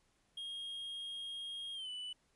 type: tone with pitch glide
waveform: triangle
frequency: 3251 to 2981 Hz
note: G#7 to F#7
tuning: -38 to +12 cents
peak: -40 dBFS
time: 0.37-2.13 s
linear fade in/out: 5 ms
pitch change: -150 cents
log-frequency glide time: 1.74-1.89 s
effects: pink hiss -75 dBFS RMS until 2.35 s + resampled to 24000 Hz